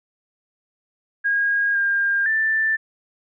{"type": "tone with pitch steps", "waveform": "sine", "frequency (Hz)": [1633, 1605, 1770], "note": ["G#6", "G6", "A6"], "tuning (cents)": [-30, 40, 10], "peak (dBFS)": -17, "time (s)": [1.24, 2.77], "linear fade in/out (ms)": 20, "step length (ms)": 510, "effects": []}